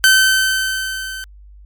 sawtooth tone with level ramp, 1537 Hz, G6, 35 cents flat, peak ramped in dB -3 to -23 dBFS, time 0.04-1.24 s, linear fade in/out 0 ms, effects added 50 Hz sine -38 dBFS peak until 1.65 s + MP3 96 kbps

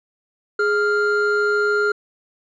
triangle tone pair together, 416.2 / 1396.9 Hz, G#4 / F6, +4 / 0 cents, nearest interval octave + major sixth, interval 2096 cents, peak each -17 dBFS, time 0.59-1.92 s, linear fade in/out 5 ms, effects resampled to 16000 Hz

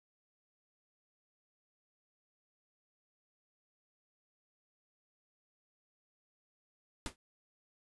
pink noise with exponential decay, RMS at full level -36 dBFS, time 7.06-7.16 s, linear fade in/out 1 ms, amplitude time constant 20 ms, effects resampled to 24000 Hz

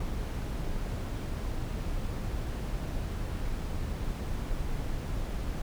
brown noise, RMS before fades -33 dBFS, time 0-5.62 s, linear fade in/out 5 ms, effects none

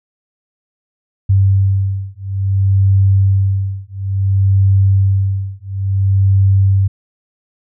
sine beating tone pair, 97 / 97.58 Hz, G2 / G2, -18 / -7 cents, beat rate 0.58 Hz, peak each -13 dBFS, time 1.29-6.88 s, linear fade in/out 10 ms, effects none

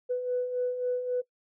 sine beating tone pair, 493.9 / 497.6 Hz, B4 / B4, 0 / +13 cents, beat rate 3.7 Hz, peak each -35 / -27 dBFS, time 0.09-1.22 s, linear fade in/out 20 ms, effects noise-tail reverb RT60 0.1 s tail -20 dB re dry + tanh soft clip ceiling -20 dBFS

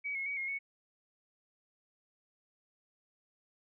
sine tone with pitch steps, 2270 / 2172 / 2260 / 2147 / 2215 Hz, C#7 / C#7 / C#7 / C7 / C#7, +41 / -36 / +33 / +44 / -2 cents, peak -34 dBFS, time 0.04-0.59 s, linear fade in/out 20 ms, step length 110 ms, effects none

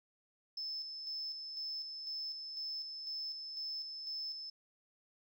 sine tone with tremolo, 5250 Hz, E8, 8 cents flat, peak -37 dBFS, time 0.57-4.5 s, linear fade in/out 5 ms, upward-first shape square, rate 2 Hz, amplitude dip 45%, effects tanh soft clip ceiling -35 dBFS + 13-bit

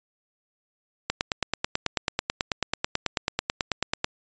click train, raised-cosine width 0.2 ms, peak -6 dBFS, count 28, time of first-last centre 1.1-4.044 s, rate 9.17 Hz, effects resampled to 16000 Hz

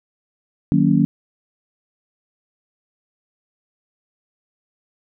sine chord, D# minor seventh, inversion none, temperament just, 155.56 / 186.68 / 233.3 / 280 Hz, D#3 / F#3 / A#3 / C#4, 0 / +16 / +2 / +18 cents, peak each -18 dBFS, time 0.72-1.05 s, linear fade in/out 0 ms, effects none

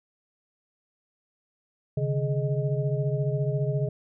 sine tone cluster, 134.8 / 149.3 / 419.5 / 621 Hz, C#3 / D3 / G#4 / D#5, -48 / +29 / +17 / -3 cents, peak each -26 / -29 / -32 / -34 dBFS, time 1.97-3.89 s, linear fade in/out 5 ms, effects none

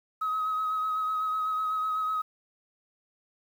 sine tone with vibrato, 1271 Hz, D#6, 36 cents sharp, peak -25 dBFS, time 0.21-2.22 s, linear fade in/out 10 ms, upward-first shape triangle, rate 8 Hz, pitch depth 25 cents each way, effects tanh soft clip ceiling -23 dBFS + 9-bit

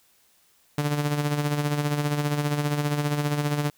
sawtooth tone with tremolo, 146.83 Hz, D3, in tune, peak -17 dBFS, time 0.78-3.7 s, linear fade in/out 2 ms, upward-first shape sine, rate 15 Hz, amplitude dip 55%, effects white hiss -62 dBFS RMS until 3.77 s

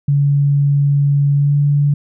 sine tone with pitch glide, 142.2 to 144.19 Hz, C#3 to D3, +45 to -31 cents, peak -10 dBFS, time 0.08-1.94 s, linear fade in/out 5 ms, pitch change +24 cents, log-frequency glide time 1.35-1.55 s, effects none

